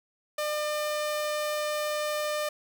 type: tone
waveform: sawtooth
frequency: 601 Hz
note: D5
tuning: 40 cents sharp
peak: -24 dBFS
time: 0.38-2.49 s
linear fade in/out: 5 ms
effects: 9-bit